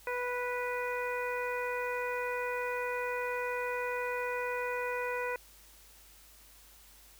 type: harmonic tone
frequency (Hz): 492.2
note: B4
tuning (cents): -6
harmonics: 1 / 2 / 3 / 4 / 5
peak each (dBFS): -35 / -38 / -40 / -41 / -42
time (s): 0.07-5.36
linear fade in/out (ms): 2
effects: added 50 Hz sine -61 dBFS peak until 7.19 s + white hiss -58 dBFS RMS until 7.19 s